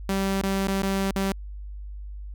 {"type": "tone with dropouts", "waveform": "sawtooth", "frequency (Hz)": 194.3, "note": "G3", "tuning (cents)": -15, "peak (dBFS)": -19, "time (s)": [0.09, 1.32], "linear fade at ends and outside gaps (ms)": 2, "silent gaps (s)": [[0.414, 0.434], [0.673, 0.682], [0.82, 0.831], [1.111, 1.159]], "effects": ["added 50 Hz sine -34 dBFS peak until 2.34 s"]}